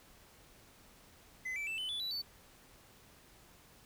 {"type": "tone with pitch steps", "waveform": "triangle", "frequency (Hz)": [2032, 2321, 2650, 3027, 3457, 3948, 4509], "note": ["B6", "D7", "E7", "F#7", "A7", "B7", "C#8"], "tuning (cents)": [49, -21, 9, 39, -31, -1, 29], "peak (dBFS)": -35, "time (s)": [1.45, 2.22], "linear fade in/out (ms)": 10, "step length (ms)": 110, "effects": ["pink hiss -61 dBFS RMS until 3.85 s"]}